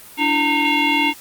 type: tone with frequency modulation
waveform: sine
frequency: 1532 Hz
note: G6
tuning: 40 cents flat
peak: -14 dBFS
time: 0.17-1.14 s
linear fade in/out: 50 ms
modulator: 621 Hz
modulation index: 2.5
effects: white hiss -41 dBFS RMS until 1.2 s + Opus 32 kbps